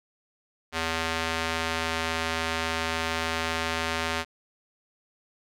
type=tone with band-pass filter; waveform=square; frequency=81.8 Hz; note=E2; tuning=13 cents flat; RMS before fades=-29 dBFS; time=0.72-4.25 s; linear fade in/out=50 ms; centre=2400 Hz; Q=0.63; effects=none